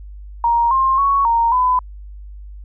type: tone with pitch steps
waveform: sine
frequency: 938 / 1061 / 1112 / 928 / 1005 Hz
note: A#5 / C6 / C#6 / A#5 / B5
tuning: +11 / +24 / +5 / -8 / +30 cents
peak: -12 dBFS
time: 0.44-1.79 s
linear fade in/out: 2 ms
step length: 270 ms
effects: added 50 Hz sine -32 dBFS peak until 2.64 s